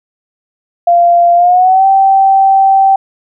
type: tone with pitch glide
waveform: sine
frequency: 692 to 776.7 Hz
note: F5 to G5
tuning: -16 to -16 cents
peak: -4 dBFS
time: 0.87-2.96 s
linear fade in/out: 5 ms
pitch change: +200 cents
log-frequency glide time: 1.35-1.86 s
effects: none